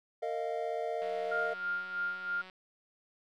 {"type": "chord", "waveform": "triangle", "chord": "Bb suspended fourth", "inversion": "none", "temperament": "equal with one note detuned", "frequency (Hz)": [458.4, 622.3, 698.5], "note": ["Bb4", "Eb5", "F5"], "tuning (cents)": [-29, 0, 0], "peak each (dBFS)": -35, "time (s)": [0.22, 1.54], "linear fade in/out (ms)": 10}
{"type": "click train", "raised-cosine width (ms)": 0.3, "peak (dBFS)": -35, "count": 276, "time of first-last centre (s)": [1.02, 2.498], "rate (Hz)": 186}
{"type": "tone with tremolo", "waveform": "sine", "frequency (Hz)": 1405, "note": "F6", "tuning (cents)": 10, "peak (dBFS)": -30, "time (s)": [1.31, 2.42], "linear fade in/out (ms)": 10, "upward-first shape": "sine", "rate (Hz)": 3.1, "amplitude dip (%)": 70}
{"effects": []}